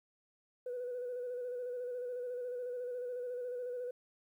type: tone with vibrato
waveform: sine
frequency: 493.9 Hz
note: B4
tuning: in tune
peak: -36 dBFS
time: 0.66-3.91 s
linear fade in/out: 5 ms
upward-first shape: square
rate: 14 Hz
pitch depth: 28 cents each way
effects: tanh soft clip ceiling -34 dBFS + 12-bit